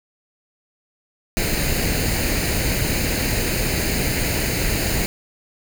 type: noise with comb filter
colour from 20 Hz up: pink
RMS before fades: -21 dBFS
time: 1.37-5.06 s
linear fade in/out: 0 ms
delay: 0.44 ms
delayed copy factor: +0.65
effects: none